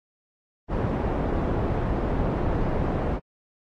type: low-pass noise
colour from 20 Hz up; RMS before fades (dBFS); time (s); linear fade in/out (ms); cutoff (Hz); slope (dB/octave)
pink; -25; 0.68-3.2; 50; 780; 12
effects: AAC 48 kbps